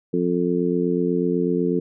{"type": "harmonic tone", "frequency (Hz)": 88.1, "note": "F2", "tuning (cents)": 16, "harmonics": [2, 3, 4, 5], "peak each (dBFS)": [-24, -24, -24, -24], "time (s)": [0.13, 1.8], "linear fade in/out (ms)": 10, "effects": []}